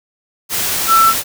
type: tone in noise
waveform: sine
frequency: 1333 Hz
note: E6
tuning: 19 cents sharp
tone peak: -7 dBFS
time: 0.87-1.14 s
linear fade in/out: 50 ms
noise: white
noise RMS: -18 dBFS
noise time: 0.49-1.24 s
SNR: +8 dB
effects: none